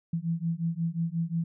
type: beating tone pair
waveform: sine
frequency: 163.9 / 169.5 Hz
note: E3 / E3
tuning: -10 / +49 cents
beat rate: 5.6 Hz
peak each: -30 dBFS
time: 0.13-1.44 s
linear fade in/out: 5 ms
effects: none